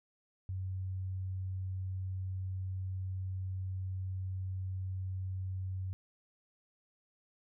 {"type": "tone", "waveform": "sine", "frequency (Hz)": 93.9, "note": "F#2", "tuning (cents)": 26, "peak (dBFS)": -35, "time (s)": [0.49, 5.93], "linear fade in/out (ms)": 0, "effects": []}